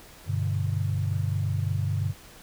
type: chord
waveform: sine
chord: G major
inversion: none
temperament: equal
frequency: 98 / 123.47 / 146.83 Hz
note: G2 / B2 / D3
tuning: 0 / 0 / 0 cents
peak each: -26 / -31 / -30 dBFS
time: 0.26-2.14 s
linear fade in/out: 50 ms
effects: pink hiss -49 dBFS RMS until 2.42 s